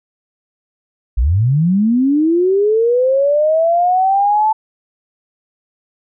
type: linear sweep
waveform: sine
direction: up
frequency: 49.89 to 880 Hz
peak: -10 dBFS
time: 1.17-4.53 s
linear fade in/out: 10 ms
effects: none